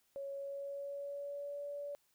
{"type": "tone with pitch glide", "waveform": "sine", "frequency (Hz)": [554.4, 574.3], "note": ["C#5", "D5"], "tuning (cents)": [0, -39], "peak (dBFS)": -40, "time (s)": [0.16, 1.95], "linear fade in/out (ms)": 0, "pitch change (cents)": 61, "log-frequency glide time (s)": [0.3, 1.64], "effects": ["white hiss -75 dBFS RMS until 2.14 s"]}